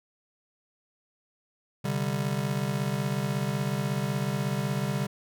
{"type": "chord", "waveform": "square", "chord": "C suspended second", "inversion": "none", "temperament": "just", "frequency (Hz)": [130.81, 147.16, 196.22], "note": ["C3", "D3", "G3"], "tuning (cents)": [0, 4, 2], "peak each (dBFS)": -32, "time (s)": [1.84, 5.07], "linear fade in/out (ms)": 10, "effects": []}